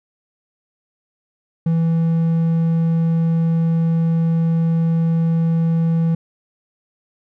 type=tone; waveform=triangle; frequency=164.81 Hz; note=E3; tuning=in tune; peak=-12 dBFS; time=1.66-6.15 s; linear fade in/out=5 ms; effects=none